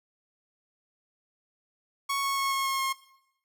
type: tone with pitch steps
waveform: sawtooth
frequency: 1108.7 / 1101.7 / 1094.7 / 1087.8 / 1080.9 / 1074 Hz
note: C#6 / C#6 / C#6 / C#6 / C#6 / C6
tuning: 0 / -11 / -22 / -33 / -44 / +45 cents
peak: -23 dBFS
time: 2.09-2.93 s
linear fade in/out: 10 ms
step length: 140 ms
effects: noise-tail reverb RT60 0.8 s tail -18 dB re dry